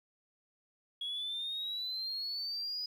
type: exponential sweep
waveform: sine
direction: up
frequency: 3322 to 4978 Hz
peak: -34 dBFS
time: 1.01-2.86 s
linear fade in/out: 5 ms
effects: tanh soft clip ceiling -32 dBFS + 11-bit